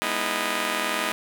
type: chord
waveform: 5% pulse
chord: E major seventh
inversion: first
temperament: just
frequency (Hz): 206 / 247.2 / 309 / 329.6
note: G#3 / B3 / D#4 / E4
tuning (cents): -14 / +2 / -12 / 0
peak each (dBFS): -20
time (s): 0.02-1.12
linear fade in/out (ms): 0
effects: none